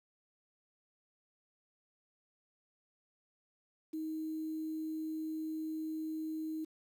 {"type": "tone with quantisation", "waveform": "sine", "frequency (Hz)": 315, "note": "D#4", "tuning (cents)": 21, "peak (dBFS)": -36, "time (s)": [3.93, 6.65], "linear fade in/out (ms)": 10, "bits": 10, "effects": []}